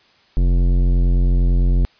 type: tone with tanh clipping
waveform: sine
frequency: 44.45 Hz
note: F1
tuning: 31 cents sharp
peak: -14 dBFS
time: 0.37-1.85 s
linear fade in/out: 0 ms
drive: 15 dB
effects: white hiss -54 dBFS RMS until 1.99 s + resampled to 11025 Hz